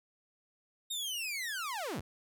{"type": "linear sweep", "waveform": "sawtooth", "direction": "down", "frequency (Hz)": [3751, 48.48], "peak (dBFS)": -32, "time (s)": [0.9, 2.01], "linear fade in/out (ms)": 10, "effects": []}